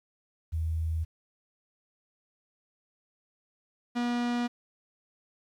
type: tone pair in turn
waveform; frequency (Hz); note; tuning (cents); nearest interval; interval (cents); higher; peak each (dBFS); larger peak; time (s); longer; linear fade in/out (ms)
sine / 45% pulse; 80.7 / 241.1; E2 / B3; -36 / -41; octave + perfect fifth; 1895; second; -27 / -27; neither; 0.52-1.05 / 3.95-4.48; neither; 20
effects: low-pass 5000 Hz 12 dB/octave + 10-bit